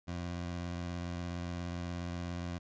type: tone with vibrato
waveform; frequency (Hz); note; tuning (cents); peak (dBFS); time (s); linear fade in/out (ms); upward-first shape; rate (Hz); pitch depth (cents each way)
20% pulse; 87.31; F2; 0; -32; 0.07-2.59; 20; square; 17; 20
effects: resampled to 16000 Hz